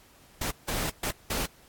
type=noise bursts at uneven times; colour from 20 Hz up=pink; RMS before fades=-30 dBFS; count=4; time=0.41-0.51 / 0.68-0.9 / 1.03-1.11 / 1.3-1.46 s; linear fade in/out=5 ms; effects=pink hiss -57 dBFS RMS until 1.68 s + AAC 64 kbps